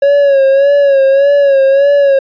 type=tone with vibrato; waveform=triangle; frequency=554.4 Hz; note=C#5; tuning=in tune; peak=-3 dBFS; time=0.02-2.19 s; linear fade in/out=5 ms; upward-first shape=sine; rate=1.7 Hz; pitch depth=54 cents each way; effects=resampled to 11025 Hz